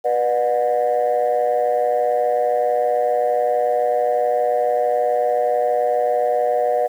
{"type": "tone cluster", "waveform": "sine", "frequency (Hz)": [489.4, 601, 728], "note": ["B4", "D5", "F#5"], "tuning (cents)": [-16, 40, -28], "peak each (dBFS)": -19, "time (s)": [0.04, 6.88], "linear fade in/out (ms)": 20, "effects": ["tanh soft clip ceiling -10 dBFS", "8-bit"]}